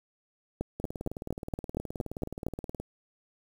two click trains, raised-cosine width 2 ms, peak -23 / -17 dBFS, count 39 / 9, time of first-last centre 0.8-2.8 / 0.61-2.466 s, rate 19 / 4.31 Hz, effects 8-bit

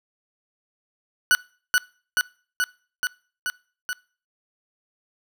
40% pulse tone with echo, 1480 Hz, F#6, in tune, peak -13 dBFS, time 1.31-1.35 s, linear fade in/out 0 ms, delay 430 ms, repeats 6, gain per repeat -2 dB, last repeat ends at 3.93 s, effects noise-tail reverb RT60 0.4 s tail -23 dB re dry

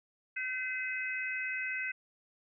harmonic tone, 511 Hz, C5, 41 cents flat, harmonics 3 / 4 / 5, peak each -38 / -37 / -38 dBFS, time 0.36-1.92 s, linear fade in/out 10 ms, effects none

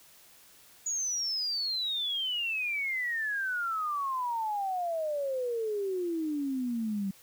sine exponential sweep, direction down, 6840 to 190.8 Hz, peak -29 dBFS, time 0.86-7.11 s, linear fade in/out 5 ms, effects white hiss -57 dBFS RMS until 7.22 s

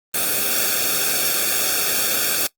white noise with comb filter, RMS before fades -20 dBFS, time 0.14-2.47 s, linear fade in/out 5 ms, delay 1 ms, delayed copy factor -0.95, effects noise-tail reverb RT60 0.1 s tail -20 dB re dry + Opus 32 kbps

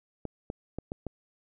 clicks, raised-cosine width 2 ms, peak -21 dBFS, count 5, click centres 0.253 / 0.501 / 0.786 / 0.919 / 1.067 s, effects none

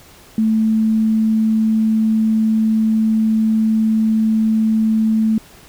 sine tone, 220 Hz, A3, in tune, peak -12 dBFS, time 0.38-5.38 s, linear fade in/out 2 ms, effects pink hiss -44 dBFS RMS until 5.68 s

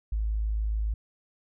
sine tone, 53.5 Hz, A1, 48 cents flat, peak -25 dBFS, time 0.12-0.94 s, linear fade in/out 5 ms, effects none

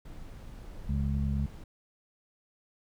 brown noise, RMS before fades -44 dBFS, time 0.05-1.64 s, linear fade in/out 5 ms
harmonic tone, 69.5 Hz, C#2, 5 cents sharp, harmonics 1 / 2 / 3, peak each -29 / -32 / -34 dBFS, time 0.88-1.47 s, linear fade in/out 20 ms
effects none

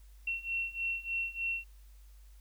sine beating tone pair, 2718 / 2721.3 Hz, F7 / F7, -48 / -46 cents, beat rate 3.3 Hz, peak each -37 / -35 dBFS, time 0.27-1.64 s, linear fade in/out 5 ms, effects added 50 Hz sine -52 dBFS peak until 2.4 s + white hiss -68 dBFS RMS until 2.4 s

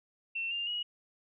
sine tone with pitch steps, 2700 / 2798 / 2900 Hz, E7 / F7 / F#7, +41 / +3 / -35 cents, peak -32 dBFS, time 0.35-0.83 s, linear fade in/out 10 ms, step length 160 ms, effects none

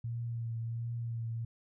sine tone with vibrato, 116.1 Hz, A#2, 7 cents flat, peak -34 dBFS, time 0.04-1.45 s, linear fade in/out 5 ms, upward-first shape triangle, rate 1.4 Hz, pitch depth 30 cents each way, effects none

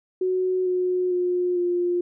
sine tone with pitch steps, 370 / 364.1 / 358.2 / 352.5 Hz, F#4 / F#4 / F4 / F4, 0 / -28 / +44 / +16 cents, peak -20 dBFS, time 0.21-2.01 s, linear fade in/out 5 ms, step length 450 ms, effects none

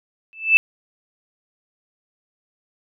sine tone with exponential growth, 2637 Hz, E7, in tune, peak -5 dBFS, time 0.33-0.57 s, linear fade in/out 0 ms, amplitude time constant 52 ms, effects none

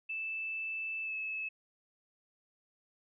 sine tone with pitch glide, 2637 to 2598 Hz, E7 to E7, 0 to -26 cents, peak -35 dBFS, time 0.09-1.49 s, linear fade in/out 10 ms, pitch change -26 cents, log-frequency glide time 1.03-1.14 s, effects none

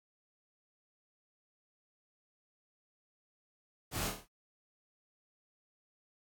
pink noise with echo, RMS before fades -37 dBFS, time 3.91-4.12 s, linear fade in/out 50 ms, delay 26 ms, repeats 6, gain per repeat -4 dB, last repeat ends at 4.276 s, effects AAC 64 kbps

